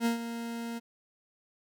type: tone with ADSR envelope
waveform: 40% pulse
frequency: 232.6 Hz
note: A#3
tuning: 4 cents flat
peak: -23 dBFS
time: 0-0.8 s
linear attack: 56 ms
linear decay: 120 ms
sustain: -11 dB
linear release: 26 ms
effects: none